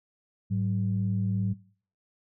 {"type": "tone pair together", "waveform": "sine", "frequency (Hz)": [106.1, 188.92], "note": ["G#2", "F#3"], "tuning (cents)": [38, 36], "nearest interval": "minor seventh", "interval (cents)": 998, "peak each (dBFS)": [-26, -28], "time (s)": [0.5, 1.54], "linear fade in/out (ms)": 20, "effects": ["noise-tail reverb RT60 0.5 s tail -21 dB re dry", "tanh soft clip ceiling -17 dBFS"]}